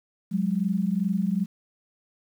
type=tone pair together; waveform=sine; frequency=182.21 / 204.7 Hz; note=F#3 / G#3; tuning=-26 / -25 cents; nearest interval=major second; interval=201 cents; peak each=-25 dBFS; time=0.31-1.46 s; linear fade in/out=20 ms; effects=9-bit